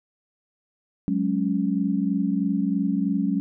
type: chord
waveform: sine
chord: F# suspended second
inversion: none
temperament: just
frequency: 185 / 208.1 / 277.5 Hz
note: F#3 / G#3 / C#4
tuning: 0 / +4 / +2 cents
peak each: -25 dBFS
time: 1.08-3.4 s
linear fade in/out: 0 ms
effects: none